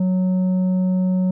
sine tone with tanh clipping, 184.6 Hz, F#3, 4 cents flat, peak -17 dBFS, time 0-1.31 s, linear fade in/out 5 ms, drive 6 dB, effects none

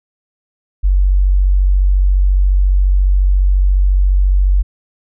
sine tone, 47.18 Hz, F#1, 34 cents sharp, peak -8 dBFS, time 0.83-4.63 s, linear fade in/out 20 ms, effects none

